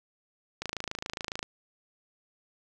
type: click train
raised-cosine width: 0.2 ms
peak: -16 dBFS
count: 23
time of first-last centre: 0.62-1.429 s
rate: 27.2 Hz
effects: none